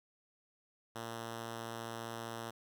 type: tone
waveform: 5% pulse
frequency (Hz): 115.1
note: A#2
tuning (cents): -22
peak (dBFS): -30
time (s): 0.95-2.51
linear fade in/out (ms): 10
effects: none